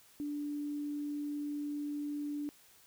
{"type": "tone", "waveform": "sine", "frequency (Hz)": 292.5, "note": "D4", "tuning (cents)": -7, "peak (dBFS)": -35, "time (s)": [0.2, 2.49], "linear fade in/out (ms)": 0, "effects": ["white hiss -62 dBFS RMS until 2.86 s"]}